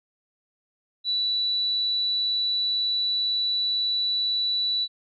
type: tone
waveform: sine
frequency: 3951 Hz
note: B7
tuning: in tune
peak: -22 dBFS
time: 1.04-4.88 s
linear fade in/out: 50 ms
effects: none

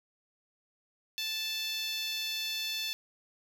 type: tone with high-pass filter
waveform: 10% pulse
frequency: 879 Hz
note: A5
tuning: 2 cents flat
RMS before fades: -35 dBFS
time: 1.18-2.93 s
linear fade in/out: 0 ms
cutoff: 3200 Hz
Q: 1.9
effects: none

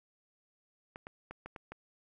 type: clicks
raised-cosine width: 0.5 ms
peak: -29 dBFS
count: 6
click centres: 0.959 / 1.069 / 1.31 / 1.46 / 1.562 / 1.72 s
effects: none

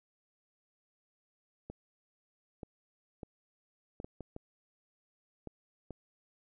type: clicks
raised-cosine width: 2 ms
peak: -29 dBFS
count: 9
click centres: 1.7 / 2.632 / 3.232 / 4.001 / 4.045 / 4.207 / 4.364 / 5.473 / 5.907 s
effects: none

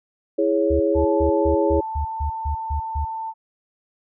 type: chord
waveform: sine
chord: C# minor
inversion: first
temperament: equal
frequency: 329.6 / 415.3 / 554.4 Hz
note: E4 / G#4 / C#5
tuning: 0 / 0 / 0 cents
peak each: -21 dBFS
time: 0.38-1.81 s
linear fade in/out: 10 ms
type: tone bursts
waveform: sine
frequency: 73.42 Hz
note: D2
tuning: in tune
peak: -21 dBFS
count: 10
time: 0.7-3.05 s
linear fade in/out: 10 ms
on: 100 ms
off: 150 ms
type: tone with pitch glide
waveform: sine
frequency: 870 to 891.9 Hz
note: A5 to A5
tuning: -20 to +23 cents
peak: -26 dBFS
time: 0.94-3.34 s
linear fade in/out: 50 ms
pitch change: +43 cents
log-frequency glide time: 1.26-2.23 s
effects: none

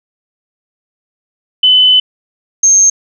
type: tone pair in turn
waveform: sine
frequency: 3019 / 6397 Hz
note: F#7 / G8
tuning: +34 / +34 cents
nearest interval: octave + minor second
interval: 1300 cents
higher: second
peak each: -4 dBFS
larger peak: neither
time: 1.63-2 / 2.63-2.9 s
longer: first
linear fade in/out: 5 ms
effects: none

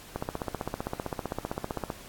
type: click train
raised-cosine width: 1 ms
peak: -16 dBFS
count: 28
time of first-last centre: 0.16-1.902 s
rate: 15.5 Hz
effects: pink hiss -48 dBFS RMS until 2.08 s + AAC 64 kbps

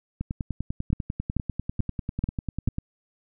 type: two click trains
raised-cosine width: 5 ms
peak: -16 / -12 dBFS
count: 27 / 5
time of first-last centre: 0.21-2.784 / 0.93-2.677 s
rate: 10.1 / 2.29 Hz
effects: none

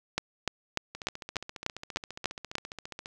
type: two click trains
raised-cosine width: 0.2 ms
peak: -22 / -10 dBFS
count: 32 / 9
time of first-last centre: 0.95-3.059 / 0.18-2.554 s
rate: 14.7 / 3.37 Hz
effects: none

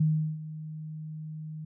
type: tone with ADSR envelope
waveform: sine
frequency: 155.56 Hz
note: D#3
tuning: in tune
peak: -20 dBFS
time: 0-1.65 s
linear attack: 8 ms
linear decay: 370 ms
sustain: -16 dB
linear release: 7 ms
effects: none

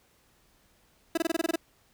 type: tone bursts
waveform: 30% pulse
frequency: 329.6 Hz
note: E4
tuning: in tune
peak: -21 dBFS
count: 9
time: 1.15-1.559 s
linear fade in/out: 5 ms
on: 25 ms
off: 23 ms
effects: pink hiss -65 dBFS RMS until 1.93 s

